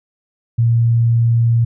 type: tone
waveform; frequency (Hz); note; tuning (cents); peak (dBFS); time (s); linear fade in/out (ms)
sine; 116.54; A#2; 0; -10; 0.58-1.65; 10
effects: none